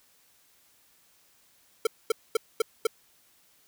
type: tone bursts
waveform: square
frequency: 450.3 Hz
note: A4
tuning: 40 cents sharp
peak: -21 dBFS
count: 5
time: 1.85-2.87 s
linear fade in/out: 5 ms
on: 20 ms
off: 230 ms
effects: white hiss -63 dBFS RMS until 3.67 s